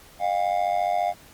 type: tone with amplitude modulation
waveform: triangle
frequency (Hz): 708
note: F5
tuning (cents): +23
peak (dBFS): -15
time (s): 0.19-1.14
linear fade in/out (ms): 50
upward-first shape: sine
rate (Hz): 94.5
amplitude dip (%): 95
effects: pink hiss -50 dBFS RMS until 1.33 s + Opus 48 kbps